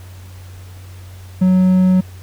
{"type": "tone", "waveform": "triangle", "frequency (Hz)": 185, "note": "F#3", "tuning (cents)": 0, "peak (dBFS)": -7, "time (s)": [1.41, 2.01], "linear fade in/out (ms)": 10, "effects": ["added 92 Hz sine -33 dBFS peak until 2.22 s", "pink hiss -45 dBFS RMS until 2.22 s"]}